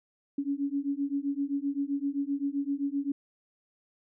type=beating tone pair; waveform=sine; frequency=277.2 / 284.9 Hz; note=C#4 / C#4; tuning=0 / +48 cents; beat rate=7.7 Hz; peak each=-31 dBFS; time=0.38-3.12 s; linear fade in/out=5 ms; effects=none